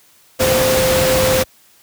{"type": "tone in noise", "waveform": "sine", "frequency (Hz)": 519, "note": "C5", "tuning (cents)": -14, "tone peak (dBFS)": -14, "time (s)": [0.39, 1.44], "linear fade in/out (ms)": 20, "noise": "pink", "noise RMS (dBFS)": -17, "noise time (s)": [0.39, 1.44], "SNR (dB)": 0, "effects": ["white hiss -51 dBFS RMS until 1.82 s", "high-pass 60 Hz 12 dB/octave"]}